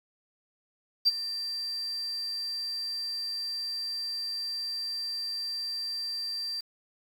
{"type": "tone with ADSR envelope", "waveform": "sine", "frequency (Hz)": 4699, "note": "D8", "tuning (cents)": 0, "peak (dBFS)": -15, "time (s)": [1.05, 6.61], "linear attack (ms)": 26, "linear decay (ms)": 27, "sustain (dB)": -16, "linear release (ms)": 10, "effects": ["tanh soft clip ceiling -16 dBFS", "8-bit"]}